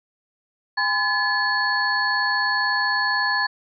sine tone cluster, 816 / 1016 / 1718 / 4392 Hz, G#5 / B5 / A6 / C#8, -31 / +49 / -42 / -17 cents, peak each -28 / -26 / -21 / -27 dBFS, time 0.77-3.47 s, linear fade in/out 10 ms, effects none

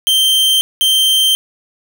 45% pulse tone pair in turn, 3136 / 3136 Hz, G7 / G7, 0 / 0 cents, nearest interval unison, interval 0 cents, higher neither, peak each -9 dBFS, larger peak neither, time 0.07-0.61 / 0.81-1.35 s, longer neither, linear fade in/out 0 ms, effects none

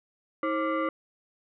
sine tone with frequency modulation, 320 Hz, D#4, 49 cents sharp, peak -25 dBFS, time 0.43-0.89 s, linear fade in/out 2 ms, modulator 855 Hz, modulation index 1.4, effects none

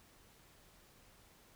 silence, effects pink hiss -64 dBFS RMS until 1.55 s

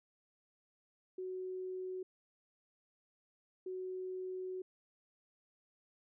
sine tone bursts at uneven times, 371.2 Hz, F#4, 6 cents sharp, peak -39 dBFS, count 2, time 1.18-2.03 / 3.66-4.62 s, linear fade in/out 5 ms, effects none

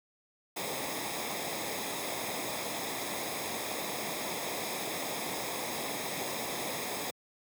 pink noise with comb filter, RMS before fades -36 dBFS, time 0.56-7.11 s, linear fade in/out 10 ms, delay 0.68 ms, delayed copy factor -0.65, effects high-pass 150 Hz 12 dB/octave

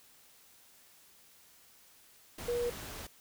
sine tone in noise, 480 Hz, B4, 49 cents flat, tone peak -30 dBFS, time 2.48-2.7 s, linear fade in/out 5 ms, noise pink, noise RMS -44 dBFS, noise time 2.38-3.07 s, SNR +11 dB, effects white hiss -61 dBFS RMS until 3.2 s

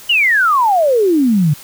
sine exponential sweep, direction down, 3000 to 140 Hz, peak -9 dBFS, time 0.09-1.54 s, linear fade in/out 10 ms, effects white hiss -37 dBFS RMS until 1.63 s

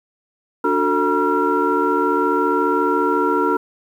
sine tone cluster, 292.5 / 366.9 / 447.3 / 958 / 1369 Hz, D4 / F#4 / A4 / A#5 / F6, -7 / -15 / +28 / +47 / -35 cents, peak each -21 dBFS, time 0.64-3.57 s, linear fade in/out 5 ms, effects tanh soft clip ceiling -5 dBFS + 8-bit

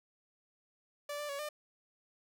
sawtooth tone with pitch steps, 582 / 590 / 562 / 600 Hz, D5 / D5 / C#5 / D5, -16 / +8 / +24 / +37 cents, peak -34 dBFS, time 1.09-1.49 s, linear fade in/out 5 ms, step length 100 ms, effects none

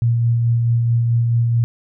sine tone with tremolo, 117.4 Hz, A#2, 13 cents sharp, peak -12 dBFS, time 0.02-1.64 s, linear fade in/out 0 ms, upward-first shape sine, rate 4.6 Hz, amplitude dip 25%, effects none

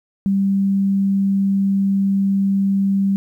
sine tone, 196.1 Hz, G3, 1 cent sharp, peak -14 dBFS, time 0.26-3.16 s, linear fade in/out 0 ms, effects 9-bit

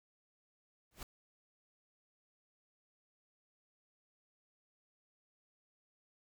pink noise with exponential growth, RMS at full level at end -42 dBFS, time 0.91-1.03 s, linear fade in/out 2 ms, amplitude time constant 26 ms, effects none

